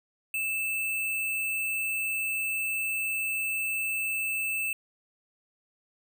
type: tone with sample-and-hold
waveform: sine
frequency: 2637 Hz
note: E7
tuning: in tune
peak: -27 dBFS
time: 0.34-4.73 s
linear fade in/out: 2 ms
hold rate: 11025 Hz
effects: none